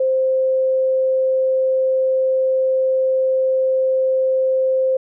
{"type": "tone", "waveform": "sine", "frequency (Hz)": 523.3, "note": "C5", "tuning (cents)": 0, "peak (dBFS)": -14, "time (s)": [0, 4.97], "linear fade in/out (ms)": 5, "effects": []}